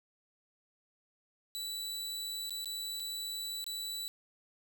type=tone with dropouts; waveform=sawtooth; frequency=3951 Hz; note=B7; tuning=in tune; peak=-34 dBFS; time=1.55-4.08 s; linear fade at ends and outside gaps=0 ms; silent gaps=2.495-2.506 / 2.645-2.657 / 2.998-3.002 / 3.642-3.665 s; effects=11-bit